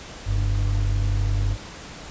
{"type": "tone pair together", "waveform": "triangle", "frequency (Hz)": [46.25, 98], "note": ["F#1", "G2"], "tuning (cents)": [0, 0], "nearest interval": "octave + minor second", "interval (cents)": 1300, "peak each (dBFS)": -20, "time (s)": [0.25, 1.57], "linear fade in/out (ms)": 50, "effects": ["pink hiss -39 dBFS RMS until 2.1 s", "resampled to 16000 Hz"]}